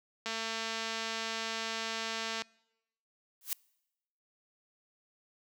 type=click train; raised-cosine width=0.2 ms; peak=-19 dBFS; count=487; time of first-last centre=0.26-2.42 s; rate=225 Hz
type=noise with exponential growth; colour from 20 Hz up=blue; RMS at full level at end=-29 dBFS; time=3.41-3.53 s; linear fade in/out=1 ms; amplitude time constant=26 ms
effects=noise-tail reverb RT60 0.9 s tail -26 dB re dry + high-pass 150 Hz 12 dB/octave